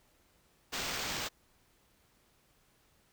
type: noise with sample-and-hold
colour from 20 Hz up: white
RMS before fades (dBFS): -37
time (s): 0.72-1.29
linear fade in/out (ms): 20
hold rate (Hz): 11025
effects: pink hiss -69 dBFS RMS until 3.12 s